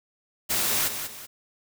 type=noise with echo; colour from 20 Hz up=white; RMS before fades=-25 dBFS; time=0.49-0.89 s; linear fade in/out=20 ms; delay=190 ms; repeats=2; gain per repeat=-8 dB; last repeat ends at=1.27 s; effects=none